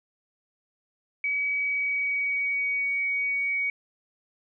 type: tone with pitch glide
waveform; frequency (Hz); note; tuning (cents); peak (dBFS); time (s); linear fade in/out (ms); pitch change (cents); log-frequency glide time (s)
sine; 2273 to 2249; C#7 to C#7; +43 to +24; -24; 1.24-3.7; 2; -19; 1.55-2.73
effects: none